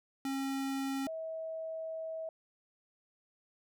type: tone pair in turn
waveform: square / sine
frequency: 271.1 / 644.8 Hz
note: C#4 / E5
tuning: -38 / -38 cents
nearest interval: octave + minor third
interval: 1500 cents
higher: second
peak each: -34 / -37 dBFS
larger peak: first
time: 0.25-1.07 / 1.07-2.29 s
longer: second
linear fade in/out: 2 ms
effects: none